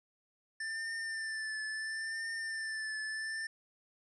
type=tone with vibrato; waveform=square; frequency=1775 Hz; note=A6; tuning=15 cents sharp; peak=-37 dBFS; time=0.6-3.47 s; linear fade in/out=5 ms; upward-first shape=triangle; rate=0.73 Hz; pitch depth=40 cents each way; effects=resampled to 22050 Hz